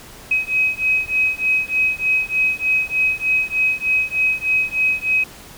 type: beating tone pair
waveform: sine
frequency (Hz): 2535 / 2538.3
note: D#7 / D#7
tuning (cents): +32 / +34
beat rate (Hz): 3.3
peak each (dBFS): -19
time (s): 0.31-5.24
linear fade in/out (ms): 5
effects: pink hiss -40 dBFS RMS until 5.57 s